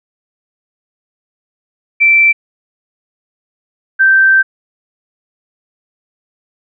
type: tone pair in turn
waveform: sine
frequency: 2337 / 1559.8 Hz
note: D7 / G6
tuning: -9 / -9 cents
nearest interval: perfect fifth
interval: 700 cents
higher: first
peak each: -5 dBFS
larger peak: neither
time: 2-2.33 / 3.99-4.43 s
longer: second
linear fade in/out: 20 ms
effects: none